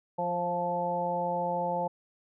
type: harmonic tone with a mistuned harmonic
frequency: 174.6 Hz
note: F3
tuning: in tune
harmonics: 1 / 2 / 3 / 4 / 5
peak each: -37 / -43 / -32 / -35 / -31 dBFS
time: 0.18-1.88 s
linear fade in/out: 10 ms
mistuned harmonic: 3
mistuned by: +15 cents
effects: none